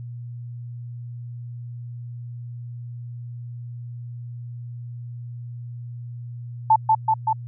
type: tone with echo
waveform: sine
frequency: 880 Hz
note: A5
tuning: in tune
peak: -11 dBFS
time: 6.7-6.76 s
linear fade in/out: 5 ms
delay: 190 ms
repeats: 3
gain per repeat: -2 dB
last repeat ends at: 7.33 s
effects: added 120 Hz sine -32 dBFS peak until 7.47 s